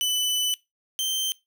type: tone pair in turn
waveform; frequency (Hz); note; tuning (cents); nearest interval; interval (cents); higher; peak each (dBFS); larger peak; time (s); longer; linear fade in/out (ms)
sawtooth; 2995 / 3121; F#7 / G7; +20 / -8; minor second; 72; second; -19 / -21; first; 0.01-0.54 / 0.99-1.32; first; 0
effects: noise-tail reverb RT60 0.2 s tail -21 dB re dry